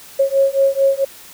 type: beating tone pair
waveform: sine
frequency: 544 / 548.5 Hz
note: C#5 / C#5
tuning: -33 / -18 cents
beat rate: 4.5 Hz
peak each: -15 dBFS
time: 0.19-1.05 s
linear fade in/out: 10 ms
effects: white hiss -40 dBFS RMS until 1.33 s